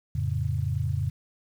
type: chord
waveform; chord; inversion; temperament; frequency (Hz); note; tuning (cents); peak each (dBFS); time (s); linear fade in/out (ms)
sine; F augmented; none; equal with one note detuned; 87.31 / 110 / 138.99; F2 / A2 / C#3; 0 / 0 / +5; -29; 0.15-1.1; 5
effects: 9-bit